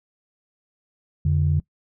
sine tone pair together, 86.75 / 146.4 Hz, F2 / D3, -11 / -5 cents, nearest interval major sixth, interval 906 cents, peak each -19 dBFS, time 1.25-1.6 s, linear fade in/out 5 ms, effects noise-tail reverb RT60 0.1 s tail -22 dB re dry + tanh soft clip ceiling -10 dBFS

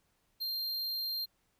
square tone, 4186 Hz, C8, in tune, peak -34 dBFS, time 0.4-1.26 s, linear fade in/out 20 ms, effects pink hiss -75 dBFS RMS until 1.59 s

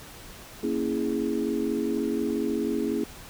sine chord, A# half-diminished seventh, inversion none, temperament equal, 233.1 / 277.2 / 329.6 / 415.3 Hz, A#3 / C#4 / E4 / G#4, 0 / 0 / 0 / 0 cents, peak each -30 dBFS, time 0.63-3.04 s, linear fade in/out 5 ms, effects pink hiss -45 dBFS RMS until 3.29 s

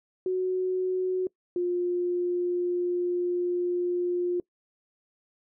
sine tone pair in turn, 370 / 354.2 Hz, F#4 / F4, 0 / +24 cents, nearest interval minor second, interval 76 cents, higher first, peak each -24 dBFS, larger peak neither, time 0.26-1.27 / 1.56-4.4 s, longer second, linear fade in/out 2 ms, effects noise-tail reverb RT60 0.1 s tail -23 dB re dry

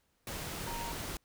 sine tone in noise, 932.3 Hz, A#5, in tune, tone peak -40 dBFS, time 0.67-0.92 s, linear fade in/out 2 ms, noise pink, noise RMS -40 dBFS, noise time 0.27-1.17 s, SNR -3 dB, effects pink hiss -75 dBFS RMS until 1.24 s

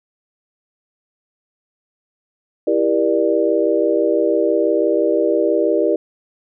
sine chord, E half-diminished seventh, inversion none, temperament just, 329.6 / 395.6 / 474.7 / 593.3 Hz, E4 / G4 / Bb4 / D5, 0 / +16 / +31 / +18 cents, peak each -19 dBFS, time 2.67-5.96 s, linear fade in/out 5 ms, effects none

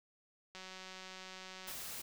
click train, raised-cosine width 0.2 ms, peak -32 dBFS, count 219, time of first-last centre 0.55-1.716 s, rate 187 Hz
white noise, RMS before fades -45 dBFS, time 1.67-2.02 s, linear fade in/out 10 ms
effects none

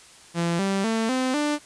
sawtooth tone with pitch steps, 170 / 195.28 / 224.3 / 257.7 / 296 Hz, F3 / G3 / A3 / C4 / D4, -46 / -6 / +34 / -26 / +14 cents, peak -18 dBFS, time 0.34-1.59 s, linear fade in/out 50 ms, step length 250 ms, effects white hiss -49 dBFS RMS until 1.65 s + resampled to 22050 Hz

